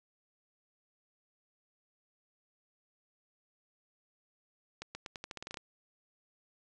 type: accelerating click train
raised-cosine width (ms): 0.2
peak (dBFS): -24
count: 12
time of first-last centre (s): 4.82-5.572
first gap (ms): 130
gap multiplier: 0.86
effects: resampled to 22050 Hz